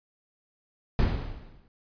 brown noise with exponential decay, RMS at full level -20 dBFS, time 0.99-1.68 s, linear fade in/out 1 ms, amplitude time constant 150 ms, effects resampled to 11025 Hz

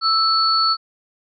sine tone pair together, 1317 / 4430 Hz, E6 / C#8, -2 / -2 cents, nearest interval octave + major sixth, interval 2100 cents, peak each -17 dBFS, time 0.01-0.77 s, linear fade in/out 50 ms, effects none

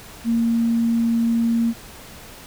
sine tone, 231.2 Hz, A#3, 14 cents flat, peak -16 dBFS, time 0.24-1.74 s, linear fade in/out 50 ms, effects pink hiss -41 dBFS RMS until 2.46 s

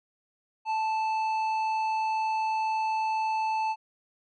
triangle tone with tanh clipping, 878 Hz, A5, 4 cents flat, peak -27 dBFS, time 0.65-3.76 s, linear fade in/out 50 ms, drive 13 dB, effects none

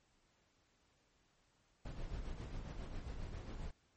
brown noise with tremolo, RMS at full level -43 dBFS, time 1.85-3.71 s, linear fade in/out 5 ms, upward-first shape sine, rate 7.4 Hz, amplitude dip 45%, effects pink hiss -75 dBFS RMS until 3.96 s + MP3 32 kbps

